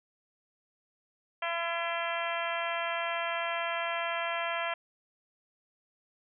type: harmonic tone with a mistuned harmonic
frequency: 337.8 Hz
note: E4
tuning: 42 cents sharp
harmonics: 2 / 3 / 4 / 5 / 6 / 7 / 8 / 9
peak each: -35 / -37 / -38 / -39 / -40 / -40 / -41 / -42 dBFS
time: 1.42-4.74 s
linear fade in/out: 5 ms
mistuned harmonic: 9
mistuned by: +70 cents
effects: none